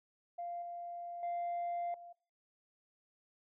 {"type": "tone with level steps", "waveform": "sine", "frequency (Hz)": 695, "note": "F5", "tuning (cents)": -9, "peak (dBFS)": [-38, -41, -33, -49], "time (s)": [0.38, 2.13], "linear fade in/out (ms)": 10, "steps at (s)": [0.62, 1.23, 1.94], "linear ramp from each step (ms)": 2, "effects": ["noise-tail reverb RT60 0.4 s tail -23 dB re dry", "tanh soft clip ceiling -33 dBFS"]}